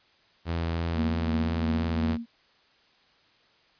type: tone with vibrato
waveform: sawtooth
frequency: 83.5 Hz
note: E2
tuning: 23 cents sharp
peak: -23 dBFS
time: 0.45-2.18 s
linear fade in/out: 50 ms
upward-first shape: triangle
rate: 3.1 Hz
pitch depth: 13 cents each way
type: tone with tremolo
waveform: sine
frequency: 233.1 Hz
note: A#3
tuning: in tune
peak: -25 dBFS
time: 0.94-2.26 s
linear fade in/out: 50 ms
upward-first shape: sine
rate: 2.9 Hz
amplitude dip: 60%
effects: white hiss -62 dBFS RMS until 3.79 s + resampled to 11025 Hz